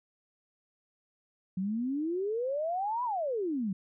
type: exponential two-way sweep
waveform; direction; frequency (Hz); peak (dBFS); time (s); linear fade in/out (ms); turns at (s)
sine; up then down; 180.9 to 1011 to 180.9; -29; 1.57-3.73; 5; 3.04
effects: none